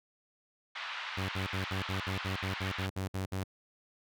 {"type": "band-pass noise", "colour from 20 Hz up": "pink", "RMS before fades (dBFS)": -40, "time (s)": [0.75, 2.87], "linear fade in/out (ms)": 10, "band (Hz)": [1000, 3700], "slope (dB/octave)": 24}
{"type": "tone bursts", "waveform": "sawtooth", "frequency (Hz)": 95.2, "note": "F#2", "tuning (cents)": 50, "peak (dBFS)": -29, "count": 13, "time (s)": [1.17, 3.438], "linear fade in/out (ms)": 10, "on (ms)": 120, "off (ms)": 59}
{"effects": []}